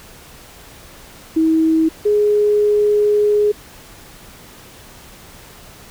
sine tone pair in turn, 320.8 / 417 Hz, E4 / G#4, -47 / +7 cents, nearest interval perfect fourth, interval 454 cents, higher second, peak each -11 dBFS, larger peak neither, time 1.36-1.89 / 2.05-3.52 s, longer second, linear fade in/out 10 ms, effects pink hiss -41 dBFS RMS until 5.9 s

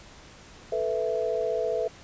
sine chord, A suspended second, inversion none, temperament just, 440 / 495 / 660 Hz, A4 / B4 / E5, 0 / +4 / +2 cents, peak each -29 dBFS, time 0.72-1.88 s, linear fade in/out 5 ms, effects pink hiss -49 dBFS RMS until 2.03 s + resampled to 16000 Hz

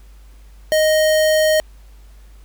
square tone, 622.3 Hz, D#5, in tune, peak -13 dBFS, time 0.72-1.6 s, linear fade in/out 0 ms, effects added 50 Hz sine -40 dBFS peak until 2.44 s + pink hiss -55 dBFS RMS until 2.44 s

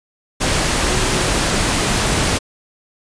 sine tone in noise, 370 Hz, F#4, in tune, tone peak -27 dBFS, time 0.9-1.3 s, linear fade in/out 20 ms, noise pink, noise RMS -17 dBFS, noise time 0.4-2.39 s, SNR -13 dB, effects resampled to 22050 Hz

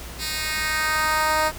10% pulse tone with high-pass filter sweep, 310.7 Hz, D#4, 2 cents flat, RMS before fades -23 dBFS, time 0.18-1.52 s, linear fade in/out 50 ms, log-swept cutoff 3500 to 640 Hz, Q 1.4, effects added 60 Hz sine -38 dBFS peak until 1.58 s + pink hiss -38 dBFS RMS until 1.58 s

